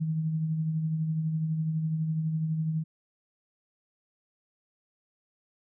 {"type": "tone with tremolo", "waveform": "sine", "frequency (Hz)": 158.6, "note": "D#3", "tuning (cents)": 33, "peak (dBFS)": -24, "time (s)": [0, 2.84], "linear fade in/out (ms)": 20, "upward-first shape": "triangle", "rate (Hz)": 12, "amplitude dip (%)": 45, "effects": []}